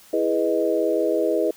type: chord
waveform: sine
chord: E major seventh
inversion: none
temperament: equal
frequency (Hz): 329.6 / 415.3 / 493.9 / 622.3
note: E4 / G#4 / B4 / D#5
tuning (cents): 0 / 0 / 0 / 0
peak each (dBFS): -24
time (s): 0.13-1.51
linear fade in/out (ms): 5
effects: white hiss -50 dBFS RMS until 1.56 s